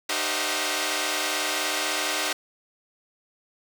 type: tone cluster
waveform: 5% pulse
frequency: 304.6 / 387.7 / 525 / 643 / 719 Hz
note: D#4 / G4 / C5 / E5 / F#5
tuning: -37 / -19 / +6 / -43 / -50 cents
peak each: -20 dBFS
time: 0.09-2.33 s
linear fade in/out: 5 ms
effects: none